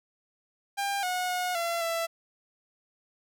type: tone with pitch steps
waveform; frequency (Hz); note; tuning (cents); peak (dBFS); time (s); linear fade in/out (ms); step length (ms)
sawtooth; 799 / 728 / 724 / 679 / 666; G5 / F#5 / F#5 / F5 / E5; +33 / -28 / -38 / -49 / +18; -24; 0.77-2.07; 20; 260
effects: none